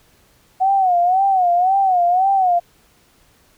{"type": "tone with vibrato", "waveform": "sine", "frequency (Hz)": 740, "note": "F#5", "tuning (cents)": 0, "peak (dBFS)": -12, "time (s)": [0.6, 2.6], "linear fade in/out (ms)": 20, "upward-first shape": "sine", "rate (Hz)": 1.9, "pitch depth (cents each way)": 110, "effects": ["pink hiss -55 dBFS RMS until 3.57 s"]}